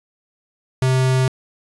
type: tone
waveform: square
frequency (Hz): 130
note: C3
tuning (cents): -11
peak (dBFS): -15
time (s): 0.82-1.28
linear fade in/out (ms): 2
effects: resampled to 24000 Hz + 7-bit